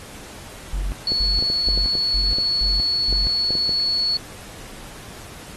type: tone bursts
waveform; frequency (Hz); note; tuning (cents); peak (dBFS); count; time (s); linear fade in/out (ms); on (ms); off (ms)
triangle; 46.25; F#1; 0; -19; 6; 0.73-3.27; 0; 190; 280
type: tone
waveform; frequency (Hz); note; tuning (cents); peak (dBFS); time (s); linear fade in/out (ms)
sine; 4400; C#8; -14; -18; 1.07-4.17; 2
type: clicks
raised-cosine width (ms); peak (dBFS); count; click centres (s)
2; -17; 11; 1.12 / 1.425 / 1.501 / 1.687 / 1.776 / 1.953 / 2.385 / 3.127 / 3.506 / 3.553 / 3.693
effects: pink hiss -40 dBFS RMS until 5.56 s + AAC 32 kbps